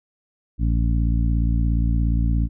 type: harmonic tone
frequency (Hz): 57.1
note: A#1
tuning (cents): -35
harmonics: 1 / 2 / 3 / 4 / 5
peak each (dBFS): -18 / -24 / -28 / -30 / -32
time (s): 0.58-2.49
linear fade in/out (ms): 50
effects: none